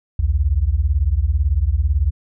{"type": "beating tone pair", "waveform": "sine", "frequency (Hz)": [62.1, 80.1], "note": ["B1", "E2"], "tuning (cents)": [10, -49], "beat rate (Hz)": 18, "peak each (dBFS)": -17, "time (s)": [0.19, 2.11], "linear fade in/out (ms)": 5, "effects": []}